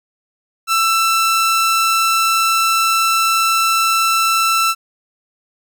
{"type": "tone", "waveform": "sawtooth", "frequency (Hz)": 1333, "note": "E6", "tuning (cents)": 19, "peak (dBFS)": -9, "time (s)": [0.67, 4.75], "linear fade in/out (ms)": 50, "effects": []}